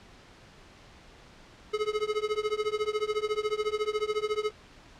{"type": "tone with tremolo", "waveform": "square", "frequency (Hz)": 425.3, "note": "G#4", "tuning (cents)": 41, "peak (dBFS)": -24, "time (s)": [1.73, 4.51], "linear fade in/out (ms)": 10, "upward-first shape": "triangle", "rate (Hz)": 14, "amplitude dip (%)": 100, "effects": ["pink hiss -53 dBFS RMS until 4.99 s", "low-pass 5000 Hz 12 dB/octave"]}